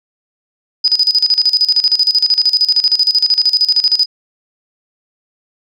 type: tone with tremolo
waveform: sine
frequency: 4978 Hz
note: D#8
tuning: in tune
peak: -7 dBFS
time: 0.84-4.06 s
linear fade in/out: 10 ms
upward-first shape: square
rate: 13 Hz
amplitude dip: 80%
effects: none